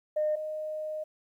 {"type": "tone pair in turn", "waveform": "sine", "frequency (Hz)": [610, 617.4], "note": ["D#5", "D#5"], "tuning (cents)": [-34, -14], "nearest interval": "unison", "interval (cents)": 20, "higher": "second", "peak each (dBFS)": [-24, -32], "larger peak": "first", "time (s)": [[0.16, 0.36], [0.36, 1.04]], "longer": "second", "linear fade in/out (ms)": 10, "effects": ["tanh soft clip ceiling -20 dBFS", "11-bit"]}